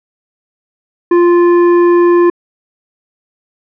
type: tone with hard clipping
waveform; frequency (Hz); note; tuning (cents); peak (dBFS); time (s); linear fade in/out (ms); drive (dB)
triangle; 348.1; F4; -6; -7; 1.11-2.3; 5; 14
effects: low-pass 2000 Hz 12 dB/octave